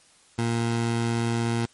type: tone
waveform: 20% pulse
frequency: 116.54 Hz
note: A#2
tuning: in tune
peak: -18 dBFS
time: 0.38-1.66 s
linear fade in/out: 10 ms
effects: white hiss -57 dBFS RMS until 1.73 s + MP3 48 kbps